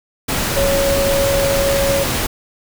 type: tone in noise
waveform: sine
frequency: 554.4 Hz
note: C#5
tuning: in tune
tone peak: -15 dBFS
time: 0.56-2.04 s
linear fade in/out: 10 ms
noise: pink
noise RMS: -19 dBFS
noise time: 0.28-2.27 s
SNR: +1 dB
effects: none